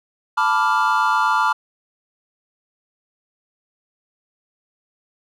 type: chord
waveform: triangle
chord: B half-diminished seventh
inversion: third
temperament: equal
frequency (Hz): 880 / 987.8 / 1174.7 / 1396.9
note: A5 / B5 / D6 / F6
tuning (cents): 0 / 0 / 0 / 0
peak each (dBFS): -19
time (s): 0.37-1.53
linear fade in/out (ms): 10
effects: none